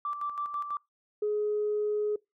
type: tone with tremolo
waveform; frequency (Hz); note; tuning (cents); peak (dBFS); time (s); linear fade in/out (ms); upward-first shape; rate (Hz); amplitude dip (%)
sine; 1169; D6; -8; -29; 0.05-0.77; 2; square; 6.1; 55
type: tone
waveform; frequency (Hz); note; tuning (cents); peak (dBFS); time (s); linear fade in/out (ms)
sine; 420; G#4; +19; -25; 1.22-2.16; 5
effects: noise-tail reverb RT60 0.2 s tail -24 dB re dry + tanh soft clip ceiling -21 dBFS